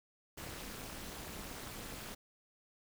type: noise with amplitude modulation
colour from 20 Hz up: pink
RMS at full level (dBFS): -42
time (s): 0.37-2.15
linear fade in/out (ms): 10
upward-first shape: sine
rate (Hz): 235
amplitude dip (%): 95
effects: none